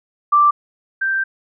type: tone pair in turn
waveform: sine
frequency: 1174.7 / 1568 Hz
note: D6 / G6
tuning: 0 / 0 cents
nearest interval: perfect fourth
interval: 500 cents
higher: second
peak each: -9 / -16 dBFS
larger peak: first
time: 0.32-0.51 / 1.01-1.24 s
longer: second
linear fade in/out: 10 ms
effects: none